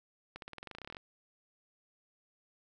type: accelerating click train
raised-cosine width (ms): 0.3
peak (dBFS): -28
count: 17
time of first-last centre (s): 0.36-0.968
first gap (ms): 62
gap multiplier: 0.93
effects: none